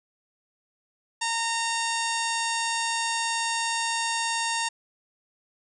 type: harmonic tone with a mistuned harmonic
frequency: 919 Hz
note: A#5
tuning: 25 cents flat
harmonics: 1 / 2 / 3 / 4 / 5 / 6 / 7 / 8 / 9 / 10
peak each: -29 / -32 / -34 / -35 / -36 / -37 / -37 / -38 / -39 / -39 dBFS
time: 1.21-4.69 s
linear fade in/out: 10 ms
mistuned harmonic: 7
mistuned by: +66 cents
effects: none